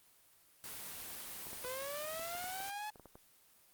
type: noise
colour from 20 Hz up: white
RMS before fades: -46 dBFS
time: 0.64-2.7 s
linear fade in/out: 0 ms
type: clicks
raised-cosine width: 1 ms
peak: -37 dBFS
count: 11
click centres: 1.469 / 1.531 / 1.648 / 2.195 / 2.351 / 2.442 / 2.604 / 2.958 / 2.997 / 3.057 / 3.155 s
type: linear sweep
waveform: sawtooth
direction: up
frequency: 493.9 to 858 Hz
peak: -37 dBFS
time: 1.64-2.9 s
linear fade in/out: 2 ms
effects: white hiss -66 dBFS RMS until 3.73 s + Opus 24 kbps